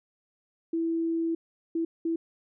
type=tone bursts at uneven times; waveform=sine; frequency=330 Hz; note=E4; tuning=2 cents sharp; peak=-25 dBFS; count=3; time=0.73-1.35 / 1.75-1.85 / 2.05-2.16 s; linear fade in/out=5 ms; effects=none